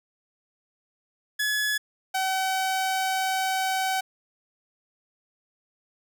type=tone pair in turn; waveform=sawtooth; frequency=1700 / 760.1 Hz; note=G#6 / F#5; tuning=+40 / +46 cents; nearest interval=octave + major second; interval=1394 cents; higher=first; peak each=-20 dBFS; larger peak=neither; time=1.39-1.78 / 2.14-4.01 s; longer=second; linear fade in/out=10 ms; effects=none